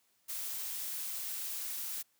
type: noise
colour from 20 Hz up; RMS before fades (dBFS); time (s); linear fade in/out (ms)
blue; -39; 0.28-2.03; 20
effects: white hiss -73 dBFS RMS until 2.19 s + high-pass 100 Hz 12 dB/octave